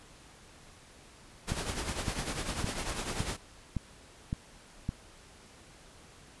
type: noise with tremolo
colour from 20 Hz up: pink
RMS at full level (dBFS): -33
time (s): 1.47-3.37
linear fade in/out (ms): 20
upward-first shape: triangle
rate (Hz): 10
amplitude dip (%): 65
type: click train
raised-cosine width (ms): 5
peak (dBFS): -19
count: 7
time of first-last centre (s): 1.52-4.891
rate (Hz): 1.78
effects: pink hiss -55 dBFS RMS until 6.4 s + resampled to 24000 Hz